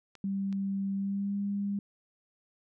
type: clicks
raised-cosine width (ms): 0.2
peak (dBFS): -33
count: 2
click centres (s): 0.153 / 0.527
type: tone with pitch glide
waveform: sine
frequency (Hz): 196 to 201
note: G3 to G3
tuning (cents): 0 to +44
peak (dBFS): -29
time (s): 0.24-1.79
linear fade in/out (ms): 2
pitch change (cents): +44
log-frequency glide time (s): 0.95-1.36
effects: none